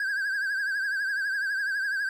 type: tone with vibrato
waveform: triangle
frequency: 1600 Hz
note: G6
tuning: 35 cents sharp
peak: -24 dBFS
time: 0-2.09 s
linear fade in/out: 2 ms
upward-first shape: triangle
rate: 12 Hz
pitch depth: 94 cents each way
effects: none